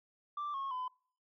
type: tone with pitch steps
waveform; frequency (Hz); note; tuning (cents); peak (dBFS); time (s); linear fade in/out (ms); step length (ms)
sine; 1174.7 / 1089.7 / 1010.9; D6 / C#6 / B5; 0 / -30 / +40; -34; 0.37-0.88; 5; 170
effects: noise-tail reverb RT60 0.5 s tail -25 dB re dry + tanh soft clip ceiling -34 dBFS